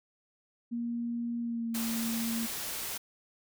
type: tone with pitch glide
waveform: sine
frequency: 235.9 to 228.8 Hz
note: A#3 to A#3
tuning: +21 to -32 cents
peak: -31 dBFS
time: 0.71-2.47 s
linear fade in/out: 20 ms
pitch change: -53 cents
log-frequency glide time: 1.4-1.74 s
type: noise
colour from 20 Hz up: white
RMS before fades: -37 dBFS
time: 1.74-2.98 s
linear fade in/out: 10 ms
effects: none